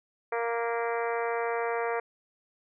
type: harmonic tone with a mistuned harmonic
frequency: 233.1 Hz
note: A#3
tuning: in tune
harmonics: 2 / 3 / 4 / 5 / 6 / 7 / 8 / 9 / 10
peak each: -30 / -34 / -36 / -38 / -40 / -41 / -42 / -43 / -44 dBFS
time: 0.32-2 s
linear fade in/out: 5 ms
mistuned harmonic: 9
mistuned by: -35 cents
effects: none